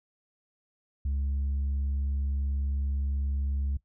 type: tone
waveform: sine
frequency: 69.3 Hz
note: C#2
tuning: in tune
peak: -24 dBFS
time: 1.05-3.77 s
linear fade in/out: 5 ms
effects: noise-tail reverb RT60 0.1 s tail -20 dB re dry + tanh soft clip ceiling -25 dBFS